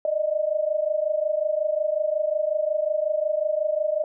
sine tone pair together, 600 / 625.5 Hz, D5 / D#5, +37 / +9 cents, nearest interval minor second, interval 72 cents, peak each -24 dBFS, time 0.05-4.04 s, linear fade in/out 2 ms, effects none

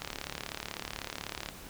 click train, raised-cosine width 0.2 ms, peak -18 dBFS, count 54, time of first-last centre 0.02-1.488 s, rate 36.1 Hz, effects pink hiss -48 dBFS RMS until 1.69 s

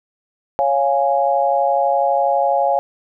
sine chord, Db major, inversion none, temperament equal, 554.4 / 698.5 / 830.6 Hz, Db5 / F5 / Ab5, 0 / 0 / 0 cents, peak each -18 dBFS, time 0.59-2.79 s, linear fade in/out 0 ms, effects none

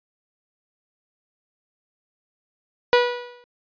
sawtooth tone with exponential decay, 487.3 Hz, B4, 23 cents flat, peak -7 dBFS, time 2.93-3.44 s, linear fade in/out 0 ms, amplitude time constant 110 ms, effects resampled to 11025 Hz

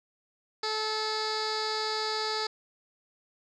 15% pulse tone with low-pass filter, 434 Hz, A4, 24 cents flat, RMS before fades -31 dBFS, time 0.63-2.47 s, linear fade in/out 5 ms, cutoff 4900 Hz, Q 5, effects none

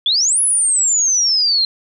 sine exponential two-way sweep, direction up then down, 3322 to 10548 to 4113 Hz, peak -12 dBFS, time 0.06-1.65 s, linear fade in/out 2 ms, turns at 0.41 s, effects none

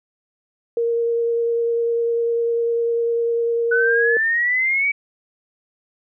sine tone with vibrato, 466.2 Hz, A#4, in tune, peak -17 dBFS, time 0.77-4.17 s, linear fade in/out 2 ms, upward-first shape sine, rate 10 Hz, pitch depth 9 cents each way
sine exponential sweep, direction up, 1480 to 2293 Hz, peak -16 dBFS, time 3.71-4.92 s, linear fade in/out 10 ms
effects none

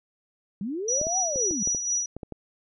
sine linear two-way sweep, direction up then down, 180 to 773 to 180 Hz, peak -28 dBFS, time 0.61-1.63 s, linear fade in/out 2 ms, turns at 1.19 s
sine tone with tremolo, 5840 Hz, F#8, 24 cents flat, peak -22 dBFS, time 0.88-2.06 s, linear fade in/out 5 ms, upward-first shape sine, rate 4 Hz, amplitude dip 55%
clicks, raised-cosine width 2 ms, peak -22 dBFS, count 9, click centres 1.014 / 1.069 / 1.359 / 1.51 / 1.674 / 1.748 / 2.166 / 2.232 / 2.323 s
effects none

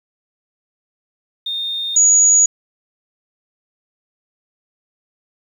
sine tone pair in turn, 3655 / 6795 Hz, A#7 / G#8, -35 / +39 cents, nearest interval major seventh, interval 1074 cents, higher second, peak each -20 / -8 dBFS, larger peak second, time 1.46-1.96 / 1.96-2.46 s, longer neither, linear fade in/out 5 ms, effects 8-bit

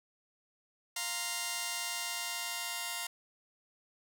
5% pulse chord, F suspended fourth, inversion none, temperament just, 698.5 / 931.3 / 1047.7 Hz, F5 / Bb5 / C6, 0 / -2 / +2 cents, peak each -29 / -27 / -30 dBFS, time 0.96-3.07 s, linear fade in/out 5 ms, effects none

